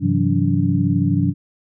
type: tone cluster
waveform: sine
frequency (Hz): 100.2 / 133.6 / 166.8 / 185.4 / 286.4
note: G2 / C3 / E3 / F#3 / D4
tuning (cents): +38 / +36 / +21 / +4 / -43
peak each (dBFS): -21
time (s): 0-1.34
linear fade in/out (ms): 50
effects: none